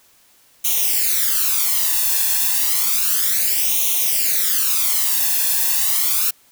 blue noise with flanger, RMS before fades -18 dBFS, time 0.64-6.31 s, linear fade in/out 10 ms, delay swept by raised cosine 0.31 to 1.16 ms, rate 0.31 Hz, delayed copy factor +0.8, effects white hiss -54 dBFS RMS until 6.51 s

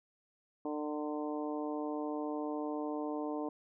harmonic tone with a mistuned harmonic, 150 Hz, D3, 37 cents sharp, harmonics 2 / 3 / 4 / 5 / 6 / 7, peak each -37 / -41 / -43 / -45 / -47 / -48 dBFS, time 0.65-3.49 s, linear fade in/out 2 ms, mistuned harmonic 7, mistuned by -23 cents, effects none

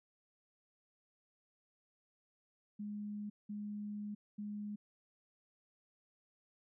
sine tone bursts at uneven times, 207.7 Hz, G#3, in tune, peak -40 dBFS, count 3, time 2.79-3.3 / 3.49-4.15 / 4.38-4.76 s, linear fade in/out 10 ms, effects none

